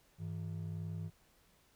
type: ring-modulated tone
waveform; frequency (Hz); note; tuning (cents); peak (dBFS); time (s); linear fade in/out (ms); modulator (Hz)
triangle; 130.81; C3; 0; -33; 0.18-1.11; 50; 30.9
effects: tanh soft clip ceiling -29 dBFS + pink hiss -69 dBFS RMS until 1.75 s